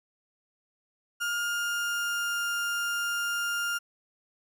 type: tone with pitch glide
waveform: 35% pulse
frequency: 1414 to 1404.2 Hz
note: F6 to F6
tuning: +21 to +9 cents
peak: -26 dBFS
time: 1.2-3.79 s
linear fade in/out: 20 ms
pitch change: -12 cents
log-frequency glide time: 1.45-2.45 s
effects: none